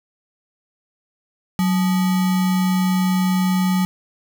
sine tone with sample-and-hold, 185 Hz, F#3, in tune, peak -15 dBFS, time 1.59-3.85 s, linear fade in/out 0 ms, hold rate 1050 Hz, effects none

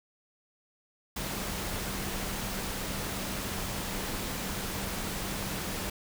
sine tone in noise, 193.9 Hz, G3, 19 cents flat, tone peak -42 dBFS, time 1.16-5.9 s, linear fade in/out 5 ms, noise pink, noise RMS -35 dBFS, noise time 1.16-5.9 s, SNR -10 dB, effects none

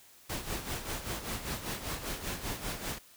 pink noise with tremolo, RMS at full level -35 dBFS, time 0.29-2.99 s, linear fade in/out 10 ms, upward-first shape sine, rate 5.1 Hz, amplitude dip 65%, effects white hiss -58 dBFS RMS until 3.16 s

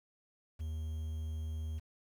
triangle tone with quantisation, 78.6 Hz, D#2, 18 cents sharp, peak -34 dBFS, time 0.59-1.8 s, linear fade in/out 20 ms, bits 10, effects none

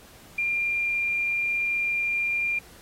sine tone, 2393 Hz, D7, 32 cents sharp, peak -23 dBFS, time 0.38-2.59 s, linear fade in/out 5 ms, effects pink hiss -51 dBFS RMS until 2.81 s + AAC 48 kbps

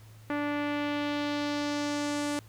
sawtooth tone with low-pass filter sweep, 291.8 Hz, D4, 11 cents flat, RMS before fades -31 dBFS, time 0.3-2.39 s, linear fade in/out 0 ms, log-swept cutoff 1900 to 9100 Hz, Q 1.5, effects added 109 Hz sine -49 dBFS peak until 2.48 s + pink hiss -59 dBFS RMS until 2.48 s

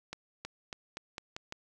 accelerating click train, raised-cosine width 0.2 ms, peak -22 dBFS, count 7, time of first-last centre 0.13-1.524 s, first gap 320 ms, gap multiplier 0.87, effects none

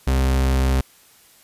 40% pulse tone, 65.7 Hz, C2, 8 cents sharp, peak -15 dBFS, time 0.07-0.81 s, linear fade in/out 5 ms, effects white hiss -52 dBFS RMS until 1.43 s + resampled to 32000 Hz

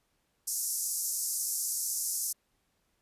white band-pass noise, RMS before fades -33 dBFS, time 0.47-2.33 s, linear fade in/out 10 ms, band 5400 to 13000 Hz, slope 48 dB/octave, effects pink hiss -75 dBFS RMS until 3.01 s + resampled to 32000 Hz

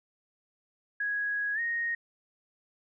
sine tone with pitch glide, 1661.2 to 1864.6 Hz, G#6 to A#6, 0 to 0 cents, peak -28 dBFS, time 1-1.95 s, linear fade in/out 5 ms, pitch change +200 cents, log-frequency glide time 1.54-1.6 s, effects none

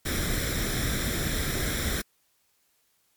pink noise with comb filter, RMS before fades -28 dBFS, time 0.05-2.02 s, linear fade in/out 10 ms, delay 0.54 ms, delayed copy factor +0.7, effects white hiss -69 dBFS RMS until 3.16 s + MP3 96 kbps

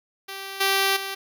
5% pulse tone with level steps, 390 Hz, G4, 9 cents flat, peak -22 / -8 / -18 dBFS, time 0.28-1.15 s, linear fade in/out 10 ms, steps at 0.6 / 0.96 s, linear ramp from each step 10 ms, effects none

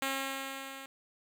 5% pulse tone with level ramp, 270.3 Hz, C#4, 44 cents flat, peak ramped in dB -19 to -33 dBFS, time 0.02-0.86 s, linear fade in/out 2 ms, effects none

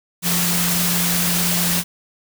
sine tone in noise, 174.61 Hz, F3, in tune, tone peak -22 dBFS, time 0.22-1.84 s, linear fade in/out 50 ms, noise white, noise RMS -20 dBFS, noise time 0.22-1.84 s, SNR -5 dB, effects none

